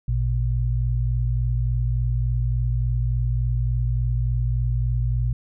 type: tone pair together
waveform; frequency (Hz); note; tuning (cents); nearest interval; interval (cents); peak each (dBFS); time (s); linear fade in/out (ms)
sine; 56.53 / 120; A1 / B2; +48 / -49; octave + minor second; 1303; -22; 0.08-5.33; 5
effects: none